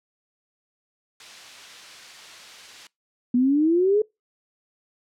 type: noise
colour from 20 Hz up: blue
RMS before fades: -34 dBFS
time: 1.2-2.87 s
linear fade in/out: 2 ms
type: exponential sweep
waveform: sine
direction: up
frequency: 239.7 to 435.2 Hz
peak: -16 dBFS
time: 3.34-4.02 s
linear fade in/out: 5 ms
effects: noise-tail reverb RT60 0.2 s tail -24 dB re dry + low-pass 4000 Hz 12 dB/octave